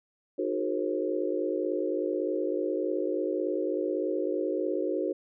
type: tone cluster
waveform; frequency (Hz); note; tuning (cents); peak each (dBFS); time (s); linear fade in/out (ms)
sine; 308.1 / 364.1 / 407.5 / 465.8 / 536; D#4 / F#4 / G#4 / A#4 / C5; -17 / -28 / -33 / -1 / +42; -33 / -31 / -37 / -34 / -33; 0.38-5.13; 10
effects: none